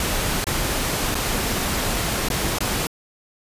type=noise with dropouts; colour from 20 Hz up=pink; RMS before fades=-23 dBFS; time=0-2.87 s; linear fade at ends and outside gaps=2 ms; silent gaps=0.443-0.468 / 1.146-1.152 / 2.287-2.301 / 2.586-2.605 s; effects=resampled to 32000 Hz